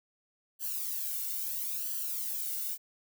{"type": "noise with flanger", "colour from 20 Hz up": "violet", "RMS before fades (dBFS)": -35, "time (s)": [0.59, 2.78], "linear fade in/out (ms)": 50, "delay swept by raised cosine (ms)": [0.66, 1.41], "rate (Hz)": 0.75, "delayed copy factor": 0.8, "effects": []}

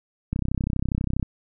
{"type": "click train", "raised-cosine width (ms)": 5, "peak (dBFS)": -12, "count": 30, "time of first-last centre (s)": [0.33, 1.228], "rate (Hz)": 32.3, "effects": []}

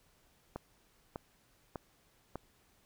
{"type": "click train", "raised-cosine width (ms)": 1, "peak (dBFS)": -25, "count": 4, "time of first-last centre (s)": [0.56, 2.356], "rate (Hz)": 1.67, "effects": ["pink hiss -69 dBFS RMS until 2.85 s"]}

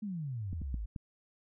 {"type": "exponential sweep", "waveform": "sine", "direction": "down", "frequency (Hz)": [220, 49], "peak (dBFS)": -35, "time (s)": [0.02, 0.86], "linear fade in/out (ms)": 10}
{"type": "clicks", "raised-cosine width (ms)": 5, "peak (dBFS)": -27, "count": 4, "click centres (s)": [0.53, 0.617, 0.743, 0.962]}
{"effects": []}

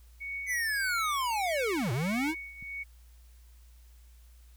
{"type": "tone with tremolo", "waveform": "sine", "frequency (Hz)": 2227, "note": "C#7", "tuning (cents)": 7, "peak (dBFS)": -33, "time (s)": [0.2, 2.84], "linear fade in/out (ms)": 20, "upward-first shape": "triangle", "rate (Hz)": 1.6, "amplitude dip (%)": 80}
{"type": "linear two-way sweep", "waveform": "square", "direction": "down then up", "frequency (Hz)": [2054, 110, 335.6], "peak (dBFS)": -29, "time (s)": [0.46, 2.35], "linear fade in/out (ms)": 50, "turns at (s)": 1.92}
{"type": "click", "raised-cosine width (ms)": 5, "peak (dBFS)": -37, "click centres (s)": 2.626}
{"effects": ["added 59 Hz sine -52 dBFS peak until 4.56 s", "white hiss -66 dBFS RMS until 4.56 s"]}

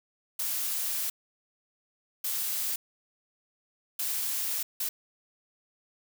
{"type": "noise bursts at uneven times", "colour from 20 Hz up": "blue", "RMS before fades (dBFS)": -31, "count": 4, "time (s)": [[0.39, 1.1], [2.24, 2.76], [3.99, 4.63], [4.8, 4.89]], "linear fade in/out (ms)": 5, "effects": []}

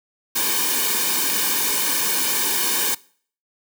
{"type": "noise with comb filter", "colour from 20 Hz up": "white", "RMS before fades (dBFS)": -21, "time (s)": [0.35, 2.95], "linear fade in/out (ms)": 10, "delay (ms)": 1.5, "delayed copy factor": -0.95, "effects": ["noise-tail reverb RT60 0.5 s tail -22 dB re dry", "high-pass 200 Hz 12 dB/octave"]}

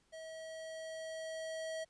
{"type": "tone with level ramp", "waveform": "square", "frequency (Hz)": 642, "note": "E5", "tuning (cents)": -46, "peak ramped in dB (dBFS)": [-47, -39], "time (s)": [0.12, 1.85], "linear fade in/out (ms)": 20, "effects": ["pink hiss -74 dBFS RMS until 1.89 s", "resampled to 22050 Hz"]}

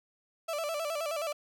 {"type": "tone with vibrato", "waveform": "35% pulse", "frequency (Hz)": 622.3, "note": "D#5", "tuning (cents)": 0, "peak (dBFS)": -30, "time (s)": [0.48, 1.33], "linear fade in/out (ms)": 10, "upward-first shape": "square", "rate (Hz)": 9.5, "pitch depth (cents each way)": 100, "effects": []}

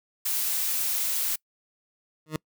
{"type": "noise", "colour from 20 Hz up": "blue", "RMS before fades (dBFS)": -27, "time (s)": [0.25, 1.36], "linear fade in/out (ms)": 10}
{"type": "tone with exponential growth", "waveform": "20% pulse", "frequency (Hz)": 155.56, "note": "D#3", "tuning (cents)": 0, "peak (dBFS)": -18, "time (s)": [2.26, 2.36], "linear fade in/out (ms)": 2, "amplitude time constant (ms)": 21}
{"effects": ["noise-tail reverb RT60 0.1 s tail -26 dB re dry"]}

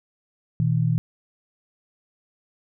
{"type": "tone pair together", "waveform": "sine", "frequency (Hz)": [120.78, 160.2], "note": ["B2", "E3"], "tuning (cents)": [-38, -49], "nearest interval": "perfect fourth", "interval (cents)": 489, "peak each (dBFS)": -21, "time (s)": [0.6, 0.98], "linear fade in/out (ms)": 0, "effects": []}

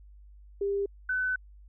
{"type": "tone pair in turn", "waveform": "sine", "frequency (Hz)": [399.5, 1508.3], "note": ["G4", "F#6"], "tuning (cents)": [33, 33], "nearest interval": "octave + major seventh", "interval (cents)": 2300, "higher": "second", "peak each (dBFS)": -26, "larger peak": "neither", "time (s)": [[0.61, 0.86], [1.09, 1.36]], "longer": "second", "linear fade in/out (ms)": 5, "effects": ["added 50 Hz sine -49 dBFS peak until 1.68 s"]}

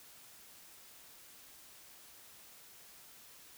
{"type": "silence", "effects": ["white hiss -57 dBFS RMS until 3.57 s"]}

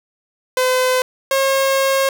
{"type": "tone pair in turn", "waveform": "sawtooth", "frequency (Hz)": [510, 540.3], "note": ["C5", "C#5"], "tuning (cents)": [-44, -44], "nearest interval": "minor second", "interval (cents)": 100, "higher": "second", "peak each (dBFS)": -10, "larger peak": "neither", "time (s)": [[0.57, 1.02], [1.31, 2.09]], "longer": "second", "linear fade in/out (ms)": 2, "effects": []}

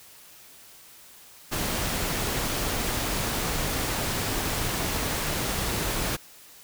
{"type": "noise", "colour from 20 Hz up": "pink", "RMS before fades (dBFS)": -28, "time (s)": [1.51, 6.17], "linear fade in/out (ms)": 20, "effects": ["white hiss -50 dBFS RMS until 6.63 s"]}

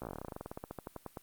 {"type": "slowing click train", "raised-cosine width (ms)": 1, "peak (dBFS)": -26, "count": 25, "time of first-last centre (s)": [0.02, 1.172], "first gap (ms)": 15, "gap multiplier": 1.09, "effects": ["white hiss -63 dBFS RMS until 1.22 s", "Opus 32 kbps"]}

